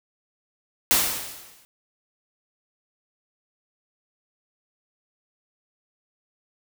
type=noise with exponential decay; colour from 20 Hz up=white; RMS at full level=-17 dBFS; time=0.91-1.65 s; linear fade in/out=0 ms; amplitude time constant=160 ms; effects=none